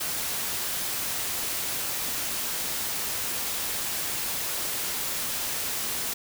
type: noise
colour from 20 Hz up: white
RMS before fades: -30 dBFS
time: 0-6.14 s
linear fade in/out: 10 ms
effects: none